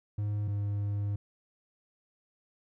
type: tone pair in turn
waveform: triangle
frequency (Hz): 103.83 / 101.99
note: G#2 / G#2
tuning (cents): 0 / -31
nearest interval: unison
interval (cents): 31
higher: first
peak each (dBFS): -27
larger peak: neither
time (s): 0.18-0.48 / 0.48-1.16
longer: second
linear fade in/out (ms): 5
effects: none